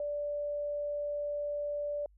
sine tone, 584 Hz, D5, 10 cents flat, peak -32 dBFS, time 0-2.06 s, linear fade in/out 2 ms, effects added 50 Hz sine -59 dBFS peak until 2.17 s

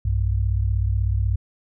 sine tone pair together, 61.74 / 98 Hz, B1 / G2, 0 / 0 cents, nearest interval minor sixth, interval 800 cents, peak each -21 dBFS, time 0.05-1.36 s, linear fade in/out 5 ms, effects none

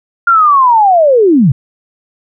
sine linear sweep, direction down, 1410 to 115.3 Hz, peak -4 dBFS, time 0.27-1.52 s, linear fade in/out 5 ms, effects none

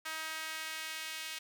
sawtooth tone with high-pass filter sweep, 316.9 Hz, D#4, 32 cents sharp, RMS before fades -41 dBFS, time 0.05-1.39 s, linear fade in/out 10 ms, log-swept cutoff 1500 to 2500 Hz, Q 1.3, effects none

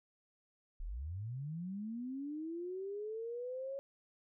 sine linear sweep, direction up, 30.94 to 554.4 Hz, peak -39 dBFS, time 0.8-3.79 s, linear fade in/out 0 ms, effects none

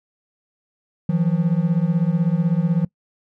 triangle beating tone pair, 161.7 / 177.7 Hz, E3 / F3, -33 / +30 cents, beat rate 16 Hz, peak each -17 dBFS, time 1.09-2.85 s, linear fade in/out 5 ms, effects noise-tail reverb RT60 0.1 s tail -23 dB re dry

